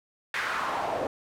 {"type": "noise with band-pass filter sweep", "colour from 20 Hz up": "pink", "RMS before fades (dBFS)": -30, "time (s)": [0.34, 1.07], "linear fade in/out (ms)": 2, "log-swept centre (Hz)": [1900, 560], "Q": 2.4, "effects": []}